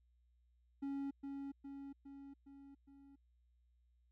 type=tone with echo; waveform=triangle; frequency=277.2 Hz; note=C#4; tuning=in tune; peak=-37 dBFS; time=0.82-1.11 s; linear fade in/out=10 ms; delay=410 ms; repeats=5; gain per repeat=-4 dB; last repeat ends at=3.16 s; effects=added 60 Hz sine -70 dBFS peak until 4.11 s